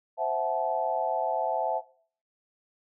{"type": "chord", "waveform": "sine", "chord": "F# half-diminished seventh", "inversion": "second", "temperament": "equal with one note detuned", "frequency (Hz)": [523.3, 659.3, 740, 867.4], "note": ["C5", "E5", "F#5", "A5"], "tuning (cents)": [0, 0, 0, -25], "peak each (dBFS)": [-34, -28, -31, -30], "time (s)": [0.17, 1.82], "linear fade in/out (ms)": 50, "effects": ["noise-tail reverb RT60 0.5 s tail -19 dB re dry"]}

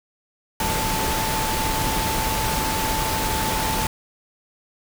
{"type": "tone in noise", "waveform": "sine", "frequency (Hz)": 880, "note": "A5", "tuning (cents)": 0, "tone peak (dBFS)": -26, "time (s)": [0.6, 3.87], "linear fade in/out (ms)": 2, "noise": "pink", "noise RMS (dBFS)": -24, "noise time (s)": [0.6, 3.87], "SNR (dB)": -5, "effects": []}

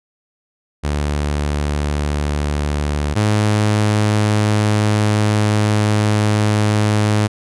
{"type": "tone pair in turn", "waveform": "sawtooth", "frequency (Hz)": [73.42, 105.73], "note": ["D2", "G#2"], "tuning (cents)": [0, 31], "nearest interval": "tritone", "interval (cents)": 631, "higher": "second", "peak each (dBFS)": [-13, -9], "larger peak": "second", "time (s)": [[0.83, 3.15], [3.15, 7.28]], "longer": "second", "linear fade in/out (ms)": 20, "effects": ["resampled to 24000 Hz"]}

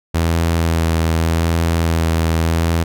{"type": "tone with vibrato", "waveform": "sawtooth", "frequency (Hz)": 82.41, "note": "E2", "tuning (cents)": 0, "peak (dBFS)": -10, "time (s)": [0.14, 2.84], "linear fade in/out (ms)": 10, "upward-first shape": "sine", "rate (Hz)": 0.84, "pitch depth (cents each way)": 18, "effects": []}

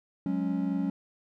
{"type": "chord", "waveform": "triangle", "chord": "F# suspended second", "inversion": "none", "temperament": "equal with one note detuned", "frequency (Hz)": [183.72, 207.7, 277.2], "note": ["F#3", "G#3", "C#4"], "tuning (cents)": [-12, 0, 0], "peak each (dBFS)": [-29, -31, -28], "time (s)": [0.26, 0.9], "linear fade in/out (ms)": 2, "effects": []}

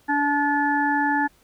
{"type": "harmonic tone", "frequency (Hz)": 288.5, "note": "D4", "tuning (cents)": -31, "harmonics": [1, 3, 5, 6], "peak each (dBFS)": [-24, -22, -33, -24], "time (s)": [0.08, 1.28], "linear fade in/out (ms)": 20, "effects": ["pink hiss -59 dBFS RMS until 1.43 s"]}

